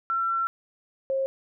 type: tone pair in turn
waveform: sine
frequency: 1352 / 536.5 Hz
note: E6 / C5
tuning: +43 / +43 cents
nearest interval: octave + major third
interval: 1600 cents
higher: first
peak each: -23 dBFS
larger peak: neither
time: 0.1-0.47 / 1.1-1.26 s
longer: first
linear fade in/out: 0 ms
effects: none